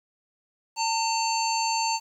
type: harmonic tone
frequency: 900 Hz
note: A5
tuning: 39 cents sharp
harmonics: 1 / 3 / 5 / 7 / 8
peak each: -25 / -32 / -30 / -35 / -35 dBFS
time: 0.76-2 s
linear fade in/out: 50 ms
effects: 9-bit